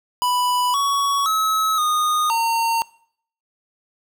square tone with pitch steps, 989 / 1121 / 1288 / 1232 / 916 Hz, B5 / C#6 / E6 / D#6 / A#5, +2 / +19 / -41 / -17 / -31 cents, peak -18 dBFS, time 0.22-2.82 s, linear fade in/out 0 ms, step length 520 ms, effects noise-tail reverb RT60 0.6 s tail -22 dB re dry

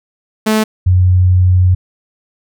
sawtooth / sine tone pair in turn, 217 / 91.24 Hz, A3 / F#2, -24 / -24 cents, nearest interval octave + minor third, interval 1500 cents, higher first, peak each -6 dBFS, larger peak neither, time 0.46-0.64 / 0.86-1.75 s, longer second, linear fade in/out 10 ms, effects none

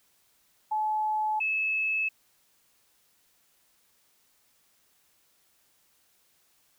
sine tone pair in turn, 859 / 2599 Hz, A5 / E7, -42 / -25 cents, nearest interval octave + perfect fifth, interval 1917 cents, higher second, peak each -25 dBFS, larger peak neither, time 0.71-1.4 / 1.4-2.09 s, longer neither, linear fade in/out 10 ms, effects white hiss -67 dBFS RMS until 6.78 s

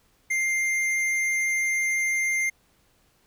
sine tone with hard clipping, 2102 Hz, C7, 7 cents sharp, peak -24 dBFS, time 0.3-2.5 s, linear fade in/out 10 ms, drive 10 dB, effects pink hiss -64 dBFS RMS until 3.26 s

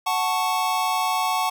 square chord, F# minor, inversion none, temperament equal, 740 / 880 / 1108.7 Hz, F#5 / A5 / C#6, 0 / 0 / 0 cents, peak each -26 dBFS, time 0.06-1.5 s, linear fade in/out 10 ms, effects none

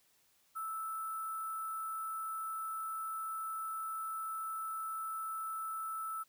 sine tone with sample-and-hold, 1317 Hz, E6, 2 cents flat, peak -37 dBFS, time 0.55-6.24 s, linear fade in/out 20 ms, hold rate 11025 Hz, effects white hiss -71 dBFS RMS until 6.28 s

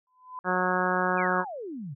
sine tone with exponential growth, 1011 Hz, B5, 40 cents sharp, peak -32 dBFS, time 0.07-0.39 s, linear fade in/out 1 ms, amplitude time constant 68 ms
harmonic tone, 182.6 Hz, F#3, 23 cents flat, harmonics 1 / 2 / 3 / 4 / 5 / 6 / 7 / 8 / 9, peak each -32 / -32 / -32 / -32 / -32 / -32 / -32 / -32 / -32 dBFS, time 0.44-1.45 s, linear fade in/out 50 ms
sine exponential sweep, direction down, 2562 to 126.5 Hz, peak -34 dBFS, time 1.17-1.95 s, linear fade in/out 20 ms
effects none

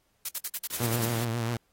blue noise bursts, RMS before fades -31 dBFS, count 9, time 0.25-1.057 s, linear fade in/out 5 ms, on 39 ms, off 57 ms
white noise, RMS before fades -38 dBFS, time 0.7-1.25 s, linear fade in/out 5 ms
sawtooth tone with vibrato, 116.54 Hz, A#2, in tune, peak -24 dBFS, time 0.8-1.57 s, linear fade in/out 5 ms, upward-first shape triangle, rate 7.4 Hz, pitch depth 69 cents each way
effects pink hiss -71 dBFS RMS until 1.72 s + AAC 48 kbps

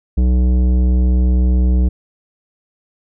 triangle tone with tanh clipping, 62.1 Hz, B1, 10 cents sharp, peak -12 dBFS, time 0.17-1.89 s, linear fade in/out 10 ms, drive 17 dB, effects none

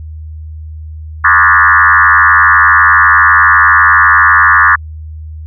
sine tone with frequency modulation, 1444 Hz, F#6, 43 cents flat, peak -3 dBFS, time 1.24-4.76 s, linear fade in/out 10 ms, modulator 92 Hz, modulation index 4.2, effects added 78 Hz sine -23 dBFS peak until 5.46 s

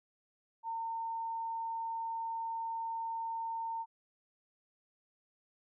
sine tone, 910 Hz, A#5, 42 cents flat, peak -35 dBFS, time 0.63-3.86 s, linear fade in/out 50 ms, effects none

